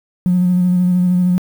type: tone with vibrato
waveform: triangle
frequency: 180 Hz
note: F#3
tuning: 47 cents flat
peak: -7 dBFS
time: 0.26-1.38 s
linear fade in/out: 0 ms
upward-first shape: square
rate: 13 Hz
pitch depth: 18 cents each way
effects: tanh soft clip ceiling -8 dBFS + 7-bit